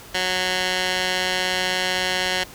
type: tone with band-pass filter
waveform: 15% pulse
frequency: 183.9 Hz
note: F#3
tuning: 10 cents flat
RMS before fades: -23 dBFS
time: 0.14-2.44 s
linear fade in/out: 10 ms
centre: 3100 Hz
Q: 0.96
effects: pink hiss -42 dBFS RMS until 2.54 s